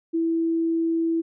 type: tone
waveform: sine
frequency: 329.6 Hz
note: E4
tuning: in tune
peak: -20 dBFS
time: 0.13-1.22 s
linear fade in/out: 20 ms
effects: none